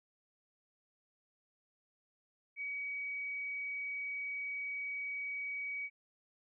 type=tone; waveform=sine; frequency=2265 Hz; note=C#7; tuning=37 cents sharp; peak=-37 dBFS; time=2.56-5.9 s; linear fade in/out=50 ms; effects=none